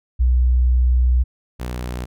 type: tone pair in turn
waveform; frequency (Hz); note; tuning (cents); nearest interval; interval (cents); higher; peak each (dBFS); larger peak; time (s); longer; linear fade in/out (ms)
sine / sawtooth; 62 / 61.39; B1 / B1; +7 / -10; unison; 17; first; -12 / -21; first; 0.19-1.24 / 1.59-2.06; first; 20
effects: none